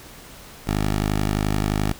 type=tone; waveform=10% pulse; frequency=51.5 Hz; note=G#1; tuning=14 cents flat; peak=-12 dBFS; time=0.67-1.93 s; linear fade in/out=5 ms; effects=pink hiss -43 dBFS RMS until 1.99 s